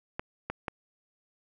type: clicks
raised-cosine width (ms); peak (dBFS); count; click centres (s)
0.5; -17; 3; 0.195 / 0.5 / 0.682
effects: none